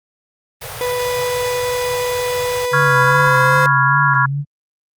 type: band-stop noise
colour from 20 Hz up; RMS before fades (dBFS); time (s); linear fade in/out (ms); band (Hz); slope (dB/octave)
pink; -28; 0.61-2.66; 10; 150 to 420; 96
type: tone with pitch glide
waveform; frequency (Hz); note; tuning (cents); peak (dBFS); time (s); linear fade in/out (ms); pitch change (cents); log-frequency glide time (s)
35% pulse; 493.9 to 514; B4 to C5; 0 to -31; -16; 0.81-3.66; 0; +69; 2.88-3.47
type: tone with vibrato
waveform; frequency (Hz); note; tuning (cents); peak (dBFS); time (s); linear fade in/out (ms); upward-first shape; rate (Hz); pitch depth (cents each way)
sine; 138.59; C#3; 0; -17; 2.71-4.45; 50; sine; 2.5; 64
type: chord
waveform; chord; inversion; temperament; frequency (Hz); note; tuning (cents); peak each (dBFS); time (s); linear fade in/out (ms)
sine; C# dominant seventh; third; equal; 987.8 / 1108.7 / 1396.9 / 1661.2; B5 / C#6 / E#6 / G#6; 0 / 0 / 0 / 0; -17 / -18 / -16 / -17; 2.73-4.26; 5
effects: high-pass 80 Hz 12 dB/octave + Opus 32 kbps